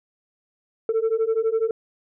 sine beating tone pair, 440.7 / 452.7 Hz, A4 / A4, +3 / +49 cents, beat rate 12 Hz, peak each -21 / -20 dBFS, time 0.89-1.71 s, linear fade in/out 2 ms, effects tanh soft clip ceiling -16 dBFS

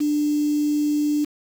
sine tone with quantisation, 296.4 Hz, D4, 16 cents sharp, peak -18 dBFS, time 0-1.25 s, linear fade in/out 10 ms, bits 6, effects none

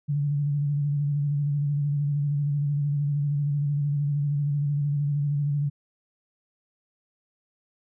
sine tone with vibrato, 144.5 Hz, D3, 28 cents flat, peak -22 dBFS, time 0.08-5.7 s, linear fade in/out 20 ms, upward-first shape square, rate 13 Hz, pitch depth 31 cents each way, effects none

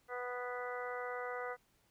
harmonic tone, 246.9 Hz, B3, in tune, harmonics 2 / 3 / 4 / 5 / 6 / 7 / 8, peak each -42 / -46 / -50 / -46 / -47 / -58 / -48 dBFS, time 0.08-1.57 s, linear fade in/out 50 ms, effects pink hiss -73 dBFS RMS until 1.9 s

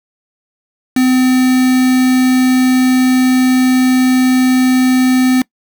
triangle tone with quantisation, 256 Hz, C4, 38 cents flat, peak -6 dBFS, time 0.96-5.42 s, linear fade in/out 5 ms, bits 3, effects noise-tail reverb RT60 0.1 s tail -24 dB re dry

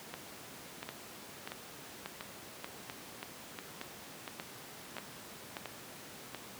two click trains, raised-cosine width 0.3 ms, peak -23 / -24 dBFS, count 9 / 10, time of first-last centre 0.89-5.568 / 0.14-6.347 s, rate 1.71 / 1.45 Hz, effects pink hiss -49 dBFS RMS until 6.59 s + high-pass 150 Hz 12 dB/octave

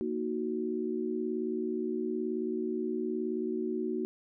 sine chord, D# minor, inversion second, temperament equal, 233.1 / 311.1 / 370 Hz, A#3 / D#4 / F#4, 0 / 0 / 0 cents, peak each -35 / -36 / -33 dBFS, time 0.01-4.05 s, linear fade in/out 0 ms, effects none

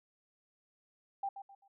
sine tone with echo, 791 Hz, G5, 15 cents sharp, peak -33 dBFS, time 1.23-1.29 s, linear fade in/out 5 ms, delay 130 ms, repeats 3, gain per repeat -10 dB, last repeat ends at 1.68 s, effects none

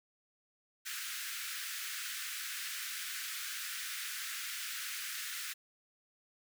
pink high-pass noise, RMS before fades -41 dBFS, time 0.85-5.54 s, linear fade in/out 20 ms, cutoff 1400 Hz, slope 48 dB/octave, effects none

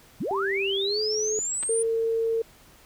sine linear sweep, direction up, 120 to 9400 Hz, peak -26 dBFS, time 0.2-1.83 s, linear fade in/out 10 ms
sine tone with pitch glide, 392 to 430 Hz, G4 to A4, 0 to -40 cents, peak -26 dBFS, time 0.31-1.39 s, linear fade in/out 0 ms, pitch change +160 cents, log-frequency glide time 0.84-1.01 s
clicks, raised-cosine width 0.3 ms, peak -22 dBFS, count 2, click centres 1.628 / 1.634 s
sine tone, 453.7 Hz, A#4, 47 cents flat, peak -22 dBFS, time 1.69-2.42 s, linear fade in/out 5 ms
effects pink hiss -54 dBFS RMS until 2.85 s

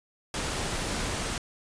pink noise, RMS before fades -31 dBFS, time 0.34-1.38 s, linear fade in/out 2 ms, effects resampled to 22050 Hz

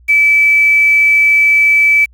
sine tone with quantisation, 2307 Hz, D7, 31 cents flat, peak -6 dBFS, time 0.08-2.06 s, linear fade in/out 20 ms, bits 5, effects added 60 Hz sine -41 dBFS peak until 2.13 s + AAC 64 kbps

